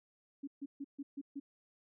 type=tone bursts; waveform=sine; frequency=280 Hz; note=C#4; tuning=18 cents sharp; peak=-39 dBFS; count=6; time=0.43-1.4 s; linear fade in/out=10 ms; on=45 ms; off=140 ms; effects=none